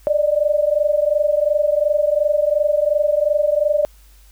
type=tone pair together; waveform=sine; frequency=584 / 606.8 Hz; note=D5 / D#5; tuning=-10 / -44 cents; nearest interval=minor second; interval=66 cents; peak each=-17 dBFS; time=0.07-3.85 s; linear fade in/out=0 ms; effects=added 50 Hz sine -45 dBFS peak until 4.31 s + white hiss -54 dBFS RMS until 4.31 s